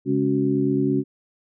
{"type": "harmonic tone with a mistuned harmonic", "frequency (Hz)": 69.3, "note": "C#2", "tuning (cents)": 0, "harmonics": [2, 3, 4, 5], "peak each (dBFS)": [-26, -26, -21, -24], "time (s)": [0.05, 1.04], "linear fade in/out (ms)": 50, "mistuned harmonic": 5, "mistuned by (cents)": 120, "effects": []}